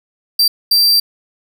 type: tone bursts at uneven times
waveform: 45% pulse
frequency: 4699 Hz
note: D8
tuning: in tune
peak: -8 dBFS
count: 2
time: 0.39-0.48 / 0.71-1 s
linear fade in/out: 5 ms
effects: none